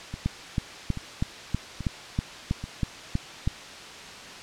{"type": "two click trains", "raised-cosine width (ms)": 5, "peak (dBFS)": [-21, -12], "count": [5, 11], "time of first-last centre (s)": [[0.14, 3.473], [0.26, 3.475]], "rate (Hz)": [1.2, 3.11], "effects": ["white hiss -41 dBFS RMS until 4.42 s", "low-pass 5000 Hz 12 dB/octave"]}